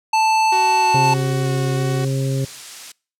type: tone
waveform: square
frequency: 880 Hz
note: A5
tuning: in tune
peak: -14 dBFS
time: 0.13-1.14 s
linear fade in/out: 5 ms
type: tone with vibrato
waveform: sawtooth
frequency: 370.1 Hz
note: F#4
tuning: in tune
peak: -21 dBFS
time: 0.52-2.05 s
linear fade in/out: 5 ms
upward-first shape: square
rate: 1.6 Hz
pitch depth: 11 cents each way
type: harmonic tone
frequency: 134.6 Hz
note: C3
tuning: 49 cents sharp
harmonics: 1 / 2 / 3 / 4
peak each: -18 / -28 / -29 / -30 dBFS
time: 0.94-2.45 s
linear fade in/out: 5 ms
type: noise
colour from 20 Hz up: blue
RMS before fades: -29 dBFS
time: 1.03-2.92 s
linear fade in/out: 5 ms
effects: noise-tail reverb RT60 0.4 s tail -26 dB re dry + low-pass 7000 Hz 12 dB/octave